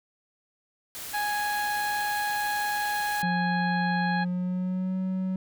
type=noise; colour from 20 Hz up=white; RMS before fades=-38 dBFS; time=0.95-3.22 s; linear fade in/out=0 ms
type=harmonic tone; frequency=830.6 Hz; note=G#5; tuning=in tune; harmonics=1 / 2 / 3 / 4 / 5; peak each=-28 / -30 / -43 / -46 / -41 dBFS; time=1.13-4.25 s; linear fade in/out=20 ms
type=tone with pitch glide; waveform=triangle; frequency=177.5 to 187.19 Hz; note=F3 to F#3; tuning=+28 to +20 cents; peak=-24 dBFS; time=3.23-5.36 s; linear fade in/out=2 ms; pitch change=+92 cents; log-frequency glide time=4.14-4.97 s
effects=none